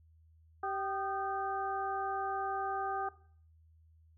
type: harmonic tone with a mistuned harmonic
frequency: 388.7 Hz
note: G4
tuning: 15 cents flat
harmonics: 1 / 2 / 3 / 4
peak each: -41 / -35 / -39 / -45 dBFS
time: 0.63-3.09 s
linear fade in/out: 5 ms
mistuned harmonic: 3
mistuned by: +84 cents
effects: noise-tail reverb RT60 0.5 s tail -17 dB re dry + added 80 Hz sine -60 dBFS peak until 4.17 s